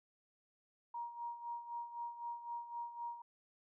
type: tone with tremolo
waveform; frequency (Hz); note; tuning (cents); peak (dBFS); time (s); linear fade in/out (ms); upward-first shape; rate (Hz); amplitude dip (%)
sine; 945; A#5; +23; -39; 0.94-3.22; 5; sine; 3.9; 70
effects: none